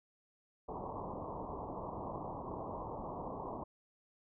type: low-pass noise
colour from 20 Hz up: white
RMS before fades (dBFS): -43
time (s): 0.68-3.64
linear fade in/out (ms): 10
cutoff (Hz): 1100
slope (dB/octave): 96
effects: none